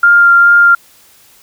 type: tone with vibrato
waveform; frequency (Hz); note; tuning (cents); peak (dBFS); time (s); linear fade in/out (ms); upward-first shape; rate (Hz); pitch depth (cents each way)
sine; 1396.9; F6; 0; -3; 0.03-0.75; 5; sine; 2.4; 10
effects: white hiss -45 dBFS RMS until 1.42 s